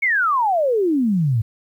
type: exponential sweep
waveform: sine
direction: down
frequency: 2250 to 104.4 Hz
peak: -15 dBFS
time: 0.02-1.42 s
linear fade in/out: 10 ms
effects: 9-bit